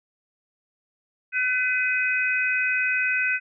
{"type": "harmonic tone", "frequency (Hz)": 504, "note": "B4", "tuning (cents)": 35, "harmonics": [3, 4, 5], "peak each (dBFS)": [-24, -29, -24], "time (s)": [1.32, 3.4], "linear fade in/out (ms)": 50, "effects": []}